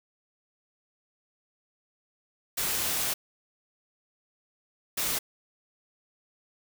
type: noise bursts at uneven times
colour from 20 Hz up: white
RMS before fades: -29 dBFS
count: 2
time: 2.57-3.14 / 4.97-5.19 s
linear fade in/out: 10 ms
effects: none